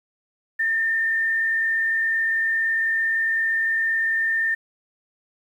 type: tone with frequency modulation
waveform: sine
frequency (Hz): 1806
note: A6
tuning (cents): +45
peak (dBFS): -19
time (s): 0.59-4.55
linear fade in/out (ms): 10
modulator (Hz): 41.7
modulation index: 0.51
effects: 9-bit